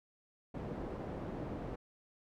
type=low-pass noise; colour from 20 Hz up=white; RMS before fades=-42 dBFS; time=0.54-1.76 s; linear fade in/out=10 ms; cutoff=440 Hz; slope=12 dB/octave; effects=none